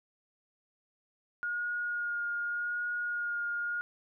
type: tone with vibrato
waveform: sine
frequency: 1430 Hz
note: F6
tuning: 41 cents sharp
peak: -31 dBFS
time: 1.43-3.81 s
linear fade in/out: 0 ms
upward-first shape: sine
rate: 0.85 Hz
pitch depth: 14 cents each way
effects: none